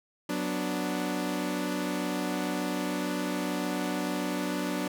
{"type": "chord", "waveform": "sawtooth", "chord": "B minor", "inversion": "second", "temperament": "equal", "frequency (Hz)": [185, 246.9, 293.7], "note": ["F#3", "B3", "D4"], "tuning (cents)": [0, 0, 0], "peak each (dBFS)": [-30, -31, -28], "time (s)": [0.29, 4.88], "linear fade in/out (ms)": 5, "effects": []}